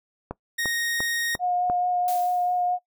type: click train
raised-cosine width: 1 ms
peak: -16 dBFS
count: 5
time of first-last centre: 0.31-1.699 s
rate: 2.88 Hz
type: tone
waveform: sawtooth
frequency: 1864.7 Hz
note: A#6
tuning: in tune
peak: -21 dBFS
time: 0.58-1.36 s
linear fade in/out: 10 ms
type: tone with vibrato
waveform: sine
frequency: 718 Hz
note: F5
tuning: 48 cents sharp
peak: -21 dBFS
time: 1.39-2.79 s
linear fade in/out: 50 ms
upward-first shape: sine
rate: 4.6 Hz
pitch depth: 11 cents each way
type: noise with exponential decay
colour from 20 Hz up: blue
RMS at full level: -33 dBFS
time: 2.08-2.73 s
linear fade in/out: 1 ms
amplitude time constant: 140 ms
effects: noise-tail reverb RT60 0.1 s tail -21 dB re dry